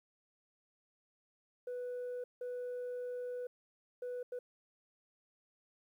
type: tone bursts at uneven times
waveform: sine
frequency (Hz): 493.9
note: B4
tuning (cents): 0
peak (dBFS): -36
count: 4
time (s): 1.67-2.24 / 2.41-3.47 / 4.02-4.23 / 4.32-4.39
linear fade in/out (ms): 5
effects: tanh soft clip ceiling -37 dBFS + 12-bit